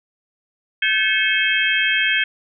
sine tone cluster, 1544 / 1723 / 2191 / 2591 / 3198 Hz, G6 / A6 / C#7 / E7 / G7, -27 / -37 / -21 / -30 / +34 cents, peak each -22 dBFS, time 0.82-2.24 s, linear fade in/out 5 ms, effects none

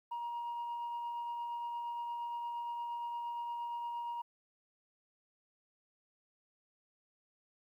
sine tone with tremolo, 947 Hz, A#5, 27 cents sharp, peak -34 dBFS, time 0.11-4.22 s, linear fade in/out 10 ms, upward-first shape triangle, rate 8.6 Hz, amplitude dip 30%, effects tanh soft clip ceiling -35 dBFS + 12-bit

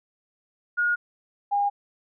sine tone pair in turn, 1436 / 810.5 Hz, F6 / G#5, +48 / -42 cents, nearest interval minor seventh, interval 990 cents, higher first, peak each -20 dBFS, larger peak neither, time 0.77-0.96 / 1.51-1.7 s, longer neither, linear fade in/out 20 ms, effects none

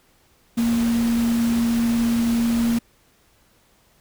sine tone in noise, 233.1 Hz, A#3, in tune, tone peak -17 dBFS, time 0.57-2.79 s, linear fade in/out 10 ms, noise pink, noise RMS -32 dBFS, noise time 0.57-2.79 s, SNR +12 dB, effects pink hiss -59 dBFS RMS until 4 s

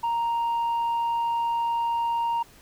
sine tone, 932.3 Hz, A#5, in tune, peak -20 dBFS, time 0.03-2.43 s, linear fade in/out 10 ms, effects tanh soft clip ceiling -22 dBFS + pink hiss -53 dBFS RMS until 2.61 s

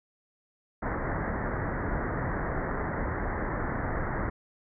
pink low-pass noise, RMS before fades -31 dBFS, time 0.82-4.3 s, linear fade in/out 10 ms, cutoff 2000 Hz, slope 96 dB/octave, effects none

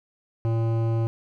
sine tone with hard clipping, 114 Hz, A#2, 38 cents flat, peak -23 dBFS, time 0.45-1.07 s, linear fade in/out 0 ms, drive 14 dB, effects none

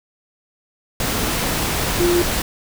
sine tone in noise, 349.2 Hz, F4, in tune, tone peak -14 dBFS, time 2-2.22 s, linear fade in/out 2 ms, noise pink, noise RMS -21 dBFS, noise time 1-2.42 s, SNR +4 dB, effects none

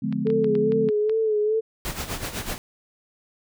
sine chord, D diminished seventh, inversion none, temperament just, 146.83 / 176.2 / 211.4 / 253.7 Hz, D3 / F3 / Ab3 / Cb4, 0 / +16 / +31 / +47 cents, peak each -31 / -31 / -26 / -28 dBFS, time 0.02-0.9 s, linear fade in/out 10 ms
clicks, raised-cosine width 0.3 ms, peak -23 dBFS, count 8, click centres 0.126 / 0.27 / 0.302 / 0.444 / 0.553 / 0.721 / 0.888 / 1.096 s
sine tone with vibrato, 432.1 Hz, A4, 31 cents flat, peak -19 dBFS, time 0.25-1.61 s, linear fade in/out 20 ms, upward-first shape sine, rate 2.4 Hz, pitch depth 55 cents each way
pink noise with tremolo, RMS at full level -28 dBFS, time 1.85-2.58 s, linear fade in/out 0 ms, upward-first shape sine, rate 8 Hz, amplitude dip 70%
effects none

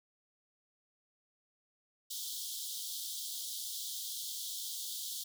pink high-pass noise, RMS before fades -41 dBFS, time 2.1-5.24 s, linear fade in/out 10 ms, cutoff 3200 Hz, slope 96 dB/octave, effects none

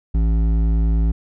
sine tone with hard clipping, 55 Hz, A1, in tune, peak -16 dBFS, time 0.14-1.12 s, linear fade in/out 10 ms, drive 10 dB, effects none

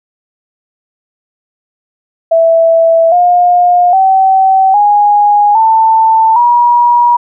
sine tone with pitch steps, 659.3 / 710.7 / 766.1 / 825.9 / 890.3 / 959.7 Hz, E5 / F5 / G5 / G#5 / A5 / B5, 0 / +30 / -40 / -10 / +20 / -50 cents, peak -4 dBFS, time 2.31-7.17 s, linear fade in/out 10 ms, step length 810 ms, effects none

